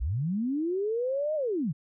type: linear two-way sweep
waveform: sine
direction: up then down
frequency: 49 to 631 to 125.5 Hz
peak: -26 dBFS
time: 0-1.73 s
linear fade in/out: 20 ms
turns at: 1.35 s
effects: none